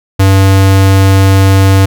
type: tone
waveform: square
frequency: 96.7 Hz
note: G2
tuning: 23 cents flat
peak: -4 dBFS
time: 0.19-1.86 s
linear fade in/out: 10 ms
effects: none